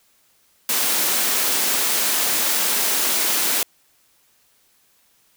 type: high-pass noise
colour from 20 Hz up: white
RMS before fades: -20 dBFS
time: 0.69-3.63 s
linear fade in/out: 2 ms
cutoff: 200 Hz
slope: 24 dB/octave
effects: white hiss -60 dBFS RMS until 5.36 s